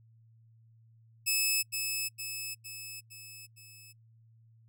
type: tone with echo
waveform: 10% pulse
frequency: 2600 Hz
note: E7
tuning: 24 cents flat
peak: -18 dBFS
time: 1.26-1.63 s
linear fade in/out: 20 ms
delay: 460 ms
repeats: 5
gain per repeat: -5 dB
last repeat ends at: 3.93 s
effects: noise-tail reverb RT60 0.1 s tail -26 dB re dry + added 113 Hz sine -58 dBFS peak until 4.68 s